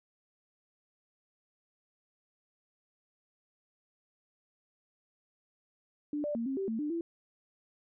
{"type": "tone with pitch steps", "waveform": "sine", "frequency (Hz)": [294.9, 590, 231.3, 268.7, 388.3, 224.1, 297.5, 335.7], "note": ["D4", "D5", "A#3", "C4", "G4", "A3", "D4", "E4"], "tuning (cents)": [7, 8, -13, 46, -16, 32, 22, 32], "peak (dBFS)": -31, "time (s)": [6.13, 7.01], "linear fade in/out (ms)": 2, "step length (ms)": 110, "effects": []}